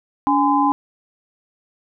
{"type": "tone cluster", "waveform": "sine", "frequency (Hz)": [285.4, 825, 1022], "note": ["D4", "G#5", "C6"], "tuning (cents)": [-49, -12, -41], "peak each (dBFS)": -18, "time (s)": [0.27, 0.72], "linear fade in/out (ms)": 0, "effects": []}